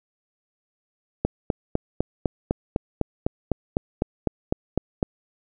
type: click train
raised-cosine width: 2 ms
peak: -7 dBFS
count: 16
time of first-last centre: 1.25-5.028 s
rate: 3.97 Hz
effects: none